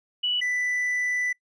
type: tone pair in turn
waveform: sine / triangle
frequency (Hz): 2953 / 1984.6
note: F#7 / B6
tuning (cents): -4 / +8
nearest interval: perfect fifth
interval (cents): 688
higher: first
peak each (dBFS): -22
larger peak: neither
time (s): 0.23-0.41 / 0.41-1.33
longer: second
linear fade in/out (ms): 10
effects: noise-tail reverb RT60 0.1 s tail -22 dB re dry + resampled to 22050 Hz